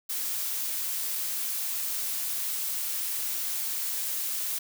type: noise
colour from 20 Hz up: blue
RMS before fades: -31 dBFS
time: 0.09-4.59 s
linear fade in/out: 10 ms
effects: none